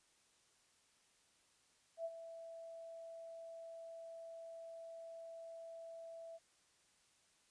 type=tone with ADSR envelope; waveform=sine; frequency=662 Hz; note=E5; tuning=7 cents sharp; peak=-38 dBFS; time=1.97-6.39 s; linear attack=79 ms; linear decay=44 ms; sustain=-11 dB; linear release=34 ms; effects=white hiss -73 dBFS RMS until 7.5 s + resampled to 22050 Hz